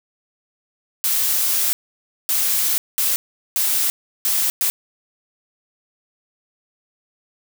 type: noise bursts at uneven times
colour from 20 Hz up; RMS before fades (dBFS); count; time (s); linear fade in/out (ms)
blue; -19; 6; 1.04-1.73 / 2.29-2.78 / 2.98-3.16 / 3.56-3.9 / 4.25-4.5 / 4.61-4.7; 0
effects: none